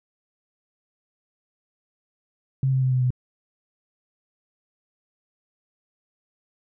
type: tone with pitch steps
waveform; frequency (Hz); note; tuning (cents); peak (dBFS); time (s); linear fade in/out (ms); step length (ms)
sine; 133.4 / 131.49 / 129.6 / 127.74 / 125.91; C3 / C3 / C3 / C3 / B2; +34 / +9 / -16 / -41 / +34; -18; 2.63-3.105; 2; 95
effects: none